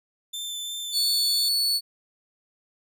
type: tone with vibrato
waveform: sawtooth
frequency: 3546 Hz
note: A7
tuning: 13 cents sharp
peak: -28 dBFS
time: 0.33-1.49 s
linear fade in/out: 10 ms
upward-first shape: sine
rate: 2.9 Hz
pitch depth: 10 cents each way
type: tone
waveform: 40% pulse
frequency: 4435 Hz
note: C#8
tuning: in tune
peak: -20 dBFS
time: 0.92-1.81 s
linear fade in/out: 50 ms
effects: none